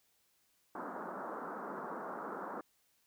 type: band-pass noise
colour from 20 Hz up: white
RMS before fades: -43 dBFS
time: 0.75-2.61 s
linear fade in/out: 2 ms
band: 180 to 1400 Hz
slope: 48 dB/octave
effects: white hiss -74 dBFS RMS until 3.06 s